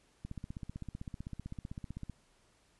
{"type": "click train", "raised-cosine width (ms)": 5, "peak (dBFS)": -29, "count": 30, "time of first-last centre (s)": [0.25, 2.097], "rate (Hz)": 15.7, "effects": ["pink hiss -69 dBFS RMS until 2.79 s", "resampled to 24000 Hz"]}